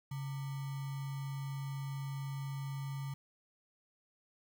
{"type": "tone with sample-and-hold", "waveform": "sine", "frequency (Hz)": 137.9, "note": "C#3", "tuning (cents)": -9, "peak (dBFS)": -37, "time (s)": [0.11, 3.14], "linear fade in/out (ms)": 5, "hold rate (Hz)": 1050, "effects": []}